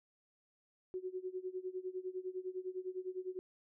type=tone with tremolo; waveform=sine; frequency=370 Hz; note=F#4; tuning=in tune; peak=-36 dBFS; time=0.94-3.39 s; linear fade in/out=0 ms; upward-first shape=sine; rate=9.9 Hz; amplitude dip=90%; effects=none